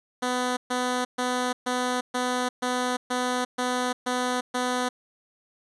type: tone bursts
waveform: 10% pulse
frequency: 249.8 Hz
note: B3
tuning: 20 cents sharp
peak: -16 dBFS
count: 10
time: 0.22-4.89 s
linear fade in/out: 10 ms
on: 350 ms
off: 130 ms
effects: resampled to 24000 Hz